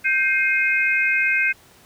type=tone cluster; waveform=sine; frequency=1565 / 2128 / 2513 Hz; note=G6 / C7 / D#7; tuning=-3 / +29 / +17 cents; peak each=-21 dBFS; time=0.04-1.53 s; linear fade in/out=20 ms; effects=pink hiss -51 dBFS RMS until 1.85 s + high-pass 60 Hz 12 dB/octave